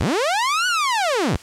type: linear two-way sweep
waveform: sawtooth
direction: up then down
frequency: 41.95 to 1500 to 41.95 Hz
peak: -14 dBFS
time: 0-1.37 s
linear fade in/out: 10 ms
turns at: 0.67 s
effects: white hiss -43 dBFS RMS until 1.42 s + low-pass 8000 Hz 12 dB/octave